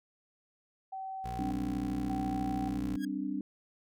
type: tone with tremolo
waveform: sine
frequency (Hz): 766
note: G5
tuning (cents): -40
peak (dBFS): -37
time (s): 0.92-2.78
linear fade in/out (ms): 10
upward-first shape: square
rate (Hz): 0.85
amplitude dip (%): 70
type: tone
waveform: 20% pulse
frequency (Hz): 60.7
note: B1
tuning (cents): -29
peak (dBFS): -34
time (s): 1.24-2.97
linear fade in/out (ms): 10
type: chord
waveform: sine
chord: G suspended fourth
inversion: none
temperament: equal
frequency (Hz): 196 / 261.6 / 293.7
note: G3 / C4 / D4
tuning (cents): 0 / 0 / 0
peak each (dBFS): -38 / -37 / -35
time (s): 1.39-3.41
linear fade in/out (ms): 2
type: tone with exponential growth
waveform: sawtooth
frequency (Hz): 1639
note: G#6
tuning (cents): -23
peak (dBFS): -37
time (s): 2.94-3.05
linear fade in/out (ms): 5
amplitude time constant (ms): 22
effects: none